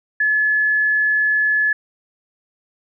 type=tone; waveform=sine; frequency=1714 Hz; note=A6; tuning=46 cents flat; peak=-14 dBFS; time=0.2-1.73 s; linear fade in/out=5 ms; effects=none

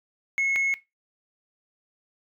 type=tone pair in turn; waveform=sine; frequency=2180 / 2180 Hz; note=C#7 / C#7; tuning=-29 / -29 cents; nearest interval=unison; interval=0 cents; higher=neither; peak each=-19 dBFS; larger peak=neither; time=0.38-0.56 / 0.56-0.74 s; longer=neither; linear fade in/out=0 ms; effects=noise-tail reverb RT60 0.2 s tail -18 dB re dry + tanh soft clip ceiling -20 dBFS

